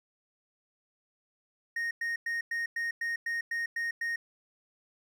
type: tone bursts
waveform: triangle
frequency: 1858 Hz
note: A#6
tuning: 6 cents flat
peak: -28 dBFS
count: 10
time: 1.76-4.16 s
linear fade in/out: 5 ms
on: 150 ms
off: 100 ms
effects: none